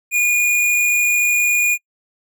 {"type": "tone", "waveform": "square", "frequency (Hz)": 2439, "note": "D#7", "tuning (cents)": -35, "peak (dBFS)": -14, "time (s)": [0.11, 1.78], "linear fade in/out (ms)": 50, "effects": ["noise-tail reverb RT60 0.1 s tail -26 dB re dry"]}